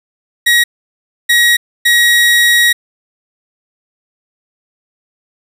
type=tone bursts at uneven times; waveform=30% pulse; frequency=1900 Hz; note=A#6; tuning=33 cents sharp; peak=-4 dBFS; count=3; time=0.46-0.64 / 1.29-1.57 / 1.85-2.73 s; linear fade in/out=10 ms; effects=none